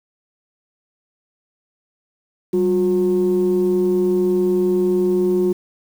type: tone pair together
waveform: sine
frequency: 191.9 / 360.8 Hz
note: G3 / F#4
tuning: -37 / -44 cents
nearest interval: major seventh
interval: 1093 cents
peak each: -19 / -14 dBFS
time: 2.53-5.53 s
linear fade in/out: 10 ms
effects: tanh soft clip ceiling -10 dBFS + 7-bit